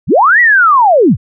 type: linear two-way sweep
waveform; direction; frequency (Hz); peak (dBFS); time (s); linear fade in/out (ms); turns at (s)
sine; up then down; 64.5 to 1975.5 to 64.5; -4; 0.07-1.17; 50; 0.4
effects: none